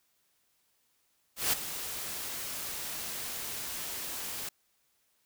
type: noise with ADSR envelope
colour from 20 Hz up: white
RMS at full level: -26 dBFS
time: 1.36-4.49 s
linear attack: 170 ms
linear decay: 8 ms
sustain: -12 dB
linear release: 4 ms
effects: white hiss -73 dBFS RMS until 5.25 s